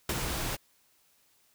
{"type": "noise with ADSR envelope", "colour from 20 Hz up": "pink", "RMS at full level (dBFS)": -28, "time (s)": [0.09, 0.57], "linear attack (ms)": 4, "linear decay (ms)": 32, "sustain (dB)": -5, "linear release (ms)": 24, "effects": ["white hiss -67 dBFS RMS until 1.54 s"]}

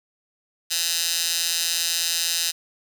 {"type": "tone with high-pass filter", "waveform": "15% pulse", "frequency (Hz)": 168.3, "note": "E3", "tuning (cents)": 36, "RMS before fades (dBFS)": -24, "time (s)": [0.7, 2.52], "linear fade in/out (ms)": 20, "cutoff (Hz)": 4300, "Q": 1.3, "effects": []}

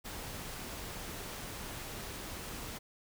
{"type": "noise", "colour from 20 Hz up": "pink", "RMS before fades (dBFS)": -43, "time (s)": [0.04, 2.79], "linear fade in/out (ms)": 20, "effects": []}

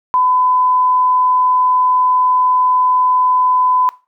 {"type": "tone", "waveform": "sine", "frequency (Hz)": 1007, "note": "B5", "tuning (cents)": 33, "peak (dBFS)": -10, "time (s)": [0.14, 3.89], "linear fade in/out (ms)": 0, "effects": ["noise-tail reverb RT60 0.3 s tail -19 dB re dry"]}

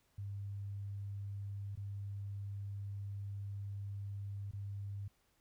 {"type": "tone with dropouts", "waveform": "sine", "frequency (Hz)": 100, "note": "G2", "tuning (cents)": 35, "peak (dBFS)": -40, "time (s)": [0.18, 5.08], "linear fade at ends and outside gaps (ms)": 5, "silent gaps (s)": [[1.755, 1.773], [4.512, 4.533]], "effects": ["pink hiss -75 dBFS RMS until 5.4 s"]}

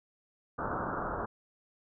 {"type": "low-pass noise", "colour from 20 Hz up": "white", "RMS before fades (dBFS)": -35, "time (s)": [0.58, 1.26], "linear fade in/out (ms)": 10, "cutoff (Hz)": 1500, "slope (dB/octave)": 96, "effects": []}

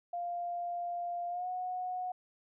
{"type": "tone with pitch glide", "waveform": "sine", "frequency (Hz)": [698.5, 731.5], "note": ["F5", "F#5"], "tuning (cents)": [0, -20], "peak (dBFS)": -34, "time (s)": [0.13, 2.12], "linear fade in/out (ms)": 5, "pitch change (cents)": 80, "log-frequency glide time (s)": [1.29, 1.48], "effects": []}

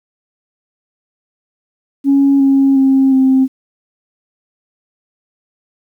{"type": "tone with pitch steps", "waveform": "sine", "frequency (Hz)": [277.2, 272.6, 268.1, 263.6], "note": ["C#4", "C#4", "C4", "C4"], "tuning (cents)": [0, -29, 42, 13], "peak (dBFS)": -6, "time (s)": [2.04, 3.48], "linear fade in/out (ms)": 50, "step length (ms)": 360, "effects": ["tanh soft clip ceiling -3 dBFS", "8-bit"]}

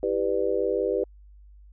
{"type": "chord", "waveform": "sine", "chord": "E minor seventh", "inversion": "none", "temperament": "just", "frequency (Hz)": [329.6, 395.6, 494.4, 593.3], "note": ["E4", "G4", "B4", "D5"], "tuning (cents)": [0, 16, 2, 18], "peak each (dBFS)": [-32, -26, -26, -31], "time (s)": [0.03, 1.04], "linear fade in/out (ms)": 2, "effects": ["added 50 Hz sine -47 dBFS peak until 1.72 s"]}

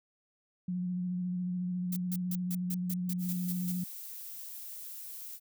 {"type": "tone with vibrato", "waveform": "sine", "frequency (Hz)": 180, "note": "F#3", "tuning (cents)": -47, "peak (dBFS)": -31, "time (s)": [0.68, 3.84], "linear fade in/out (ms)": 5, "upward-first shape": "square", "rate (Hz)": 14, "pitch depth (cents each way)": 18}
{"type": "noise bursts", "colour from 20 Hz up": "violet", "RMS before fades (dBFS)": -38, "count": 10, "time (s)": [1.92, 3.72], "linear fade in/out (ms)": 5, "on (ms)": 45, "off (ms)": 150}
{"type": "noise", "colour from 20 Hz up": "violet", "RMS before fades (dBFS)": -44, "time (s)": [3.18, 5.4], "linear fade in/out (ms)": 50}
{"effects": []}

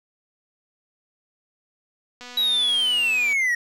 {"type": "click train", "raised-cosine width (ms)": 0.2, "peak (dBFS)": -23, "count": 276, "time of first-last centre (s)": [2.21, 3.328], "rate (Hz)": 246}
{"type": "linear sweep", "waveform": "triangle", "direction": "down", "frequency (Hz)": [3904, 1864.7], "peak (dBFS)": -17, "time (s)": [2.37, 3.55], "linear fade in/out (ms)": 5}
{"effects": []}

